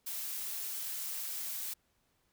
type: noise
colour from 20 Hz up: blue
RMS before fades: -39 dBFS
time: 0.06-1.74 s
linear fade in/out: 10 ms
effects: pink hiss -75 dBFS RMS until 2.32 s